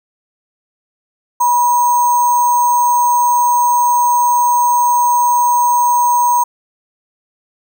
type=tone with sample-and-hold; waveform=sine; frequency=969 Hz; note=B5; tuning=33 cents flat; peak=-9 dBFS; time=1.4-6.44 s; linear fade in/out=10 ms; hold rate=7350 Hz; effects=none